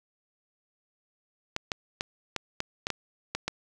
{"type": "clicks", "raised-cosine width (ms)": 0.2, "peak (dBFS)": -12, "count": 9, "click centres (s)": [1.564, 1.718, 2.009, 2.363, 2.604, 2.869, 2.903, 3.35, 3.48], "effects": []}